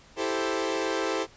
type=chord; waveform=sawtooth; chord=A minor seventh; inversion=second; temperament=equal; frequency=329.6 / 392 / 440 / 523.3 Hz; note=E4 / G4 / A4 / C5; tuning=0 / 0 / 0 / 0 cents; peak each=-28 dBFS; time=0.16-1.27 s; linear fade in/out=50 ms; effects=pink hiss -54 dBFS RMS until 1.36 s + resampled to 16000 Hz